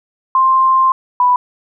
sine tone pair in turn, 1051 / 989.5 Hz, C6 / B5, +7 / +3 cents, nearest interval minor second, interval 104 cents, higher first, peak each -8 dBFS, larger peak neither, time 0.35-0.92 / 1.2-1.36 s, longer first, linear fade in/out 2 ms, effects none

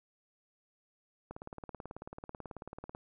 click train, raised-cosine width 1 ms, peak -29 dBFS, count 31, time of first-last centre 1.31-2.949 s, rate 18.3 Hz, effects none

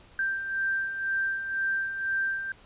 sine beating tone pair, 1571 / 1573 Hz, G6 / G6, +3 / +6 cents, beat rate 2 Hz, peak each -35 / -27 dBFS, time 0.19-2.52 s, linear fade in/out 2 ms, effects pink hiss -55 dBFS RMS until 2.65 s + resampled to 8000 Hz

